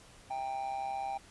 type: tone with amplitude modulation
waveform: triangle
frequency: 791 Hz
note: G5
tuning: 15 cents sharp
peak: -29 dBFS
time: 0.3-1.18 s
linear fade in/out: 10 ms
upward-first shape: sine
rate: 135 Hz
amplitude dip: 65%
effects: pink hiss -57 dBFS RMS until 1.3 s + resampled to 24000 Hz